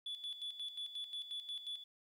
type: tone with tremolo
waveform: sine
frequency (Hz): 3442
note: A7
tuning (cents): -39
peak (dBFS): -38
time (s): 0.06-1.84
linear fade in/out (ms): 5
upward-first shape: square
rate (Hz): 5.6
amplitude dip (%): 70
effects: tanh soft clip ceiling -38 dBFS + 12-bit